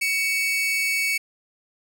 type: tone pair together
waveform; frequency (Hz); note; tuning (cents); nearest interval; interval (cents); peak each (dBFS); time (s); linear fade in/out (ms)
40% pulse; 2241 / 2637; C#7 / E7; +18 / 0; minor third; 282; -21 / -28; 0.01-1.18; 10
effects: none